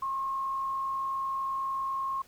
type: tone with frequency modulation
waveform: sine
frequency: 1077 Hz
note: C6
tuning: 50 cents sharp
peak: -29 dBFS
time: 0.02-2.22 s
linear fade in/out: 5 ms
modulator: 50.3 Hz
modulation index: 0.36
effects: pink hiss -58 dBFS RMS until 2.27 s